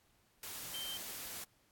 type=tone in noise; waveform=sine; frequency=3125 Hz; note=G7; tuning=6 cents flat; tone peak=-41 dBFS; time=0.74-0.97 s; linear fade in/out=2 ms; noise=white; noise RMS=-45 dBFS; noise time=0.43-1.44 s; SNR=+1 dB; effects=pink hiss -72 dBFS RMS until 1.71 s + AAC 64 kbps